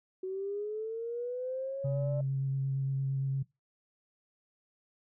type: linear sweep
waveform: sine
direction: up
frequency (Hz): 371 to 594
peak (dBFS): -33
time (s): 0.23-2.21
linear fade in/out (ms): 5
type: tone with vibrato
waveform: sine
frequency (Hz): 135.5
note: C#3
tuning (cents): -39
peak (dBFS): -28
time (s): 1.84-3.43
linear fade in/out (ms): 10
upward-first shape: square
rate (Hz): 8.7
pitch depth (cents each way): 9
effects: noise-tail reverb RT60 0.2 s tail -20 dB re dry + tanh soft clip ceiling -22 dBFS